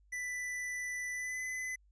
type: tone with pitch glide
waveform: square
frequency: 1985 to 2017 Hz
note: B6 to B6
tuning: +8 to +36 cents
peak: -37 dBFS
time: 0.12-1.76 s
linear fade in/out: 10 ms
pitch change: +28 cents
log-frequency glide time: 1.13-1.41 s
effects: added 50 Hz sine -63 dBFS peak until 1.91 s + resampled to 22050 Hz